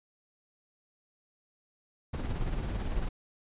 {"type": "noise with tremolo", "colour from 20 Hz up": "brown", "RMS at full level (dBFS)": -30, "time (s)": [2.13, 3.09], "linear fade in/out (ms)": 10, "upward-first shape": "sine", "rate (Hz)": 18, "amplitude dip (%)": 45, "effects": ["resampled to 8000 Hz"]}